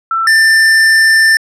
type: tone pair in turn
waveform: sine / square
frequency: 1336 / 1783.3 Hz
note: E6 / A6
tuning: +23 / +23 cents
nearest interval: perfect fourth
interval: 500 cents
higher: second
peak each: -11 / -6 dBFS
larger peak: second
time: 0.11-0.27 / 0.27-1.37 s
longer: second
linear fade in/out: 2 ms
effects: low-pass 9000 Hz 12 dB/octave